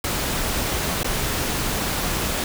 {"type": "noise with dropouts", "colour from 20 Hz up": "pink", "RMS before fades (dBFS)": -24, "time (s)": [0.04, 2.44], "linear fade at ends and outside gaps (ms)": 2, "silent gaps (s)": [1.032, 1.044], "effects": []}